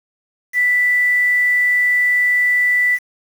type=tone with quantisation; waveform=sine; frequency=1975.5 Hz; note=B6; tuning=in tune; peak=-12 dBFS; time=0.53-2.99 s; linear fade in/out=50 ms; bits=6; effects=none